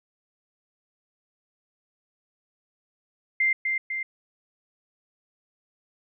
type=tone with echo; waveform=sine; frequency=2093 Hz; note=C7; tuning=in tune; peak=-19 dBFS; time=3.4-3.53 s; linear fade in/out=5 ms; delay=250 ms; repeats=2; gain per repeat=-4 dB; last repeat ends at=4.03 s; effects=none